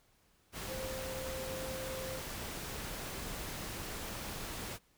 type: tone in noise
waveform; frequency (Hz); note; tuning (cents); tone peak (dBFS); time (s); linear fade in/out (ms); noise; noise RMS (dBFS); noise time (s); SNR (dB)
sine; 523.3; C5; 0; -41; 0.66-2.21; 50; pink; -42; 0.52-4.79; -2
effects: pink hiss -70 dBFS RMS until 4.97 s